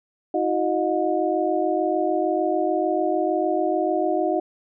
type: tone cluster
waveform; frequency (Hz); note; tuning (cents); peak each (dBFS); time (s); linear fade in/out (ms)
sine; 320.1 / 366.8 / 619 / 721; D#4 / F#4 / D#5 / F#5; +49 / -15 / -9 / -45; -25; 0.34-4.4; 5
effects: none